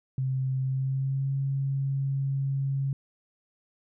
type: tone with pitch glide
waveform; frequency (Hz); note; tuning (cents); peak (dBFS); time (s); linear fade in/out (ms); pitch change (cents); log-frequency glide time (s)
sine; 131.6 to 136.79; C3 to C#3; +10 to -23; -25; 0.18-2.93; 2; +67; 0.62-1.33
effects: none